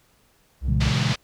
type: tone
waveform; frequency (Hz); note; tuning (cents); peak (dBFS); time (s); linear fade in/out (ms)
triangle; 65.41; C2; 0; -20; 0.61-0.93; 50
type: chord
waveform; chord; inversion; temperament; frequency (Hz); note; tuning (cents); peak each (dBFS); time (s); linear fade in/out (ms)
sine; A# half-diminished seventh; none; equal with one note detuned; 117.76 / 138.59 / 164.81 / 207.7; A#2 / C#3 / E3 / G#3; +18 / 0 / 0 / 0; -24 / -24 / -28 / -29; 0.68-1.13; 5
type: low-pass noise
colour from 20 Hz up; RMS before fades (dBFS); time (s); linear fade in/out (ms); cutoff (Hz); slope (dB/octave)
white; -29; 0.8-1.16; 10; 4800; 24
effects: pink hiss -61 dBFS RMS until 1.23 s